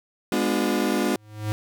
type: chord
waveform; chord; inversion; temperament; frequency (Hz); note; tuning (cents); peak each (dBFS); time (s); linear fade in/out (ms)
35% pulse; G# diminished seventh; none; just; 207.7 / 249.2 / 299 / 358.8; G#3 / B3 / D4 / F4; 0 / +16 / +31 / +47; -25; 0.32-1.16; 2
type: tone with exponential growth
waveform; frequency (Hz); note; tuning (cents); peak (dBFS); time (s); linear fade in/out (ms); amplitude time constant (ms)
square; 106.5; G#2; +44; -22; 1.12-1.52; 0; 86
effects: none